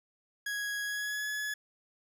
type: tone with pitch glide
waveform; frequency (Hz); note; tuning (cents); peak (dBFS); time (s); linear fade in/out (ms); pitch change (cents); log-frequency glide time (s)
40% pulse; 1661.2 to 1699; G#6 to G#6; 0 to +39; -32; 0.46-1.54; 5; +39; 0.83-1.28
effects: none